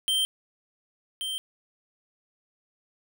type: tone pair in turn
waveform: square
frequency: 3136 / 3136 Hz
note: G7 / G7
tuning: 0 / 0 cents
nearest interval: unison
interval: 0 cents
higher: neither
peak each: -23 / -30 dBFS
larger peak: first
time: 0.08-0.25 / 1.21-1.38 s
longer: neither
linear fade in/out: 0 ms
effects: none